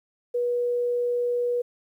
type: tone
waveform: sine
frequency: 485 Hz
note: B4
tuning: 31 cents flat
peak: -22 dBFS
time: 0.34-1.62 s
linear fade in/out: 10 ms
effects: 10-bit